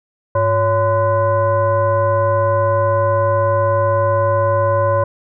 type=tone with frequency modulation; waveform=sine; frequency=562 Hz; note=C#5; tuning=24 cents sharp; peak=-12 dBFS; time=0.35-5.04 s; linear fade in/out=5 ms; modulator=460 Hz; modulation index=1.1; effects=none